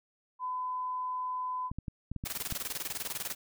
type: tone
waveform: sine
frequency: 1009 Hz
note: B5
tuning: 37 cents sharp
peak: -32 dBFS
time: 0.39-1.71 s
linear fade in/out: 50 ms
type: clicks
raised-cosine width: 5 ms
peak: -24 dBFS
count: 7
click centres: 1.715 / 1.786 / 1.882 / 2.116 / 2.163 / 2.239 / 2.524 s
type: noise with tremolo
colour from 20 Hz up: white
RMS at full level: -35 dBFS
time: 2.25-3.35 s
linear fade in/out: 10 ms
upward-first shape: square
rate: 20 Hz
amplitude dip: 75%
effects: none